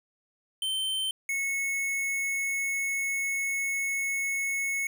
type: tone pair in turn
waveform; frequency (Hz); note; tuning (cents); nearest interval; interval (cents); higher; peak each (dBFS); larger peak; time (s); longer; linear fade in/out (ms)
square; 3100 / 2197; G7 / C#7; -20 / -16; tritone; 596; first; -28; neither; 0.62-1.11 / 1.29-4.87; second; 2
effects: none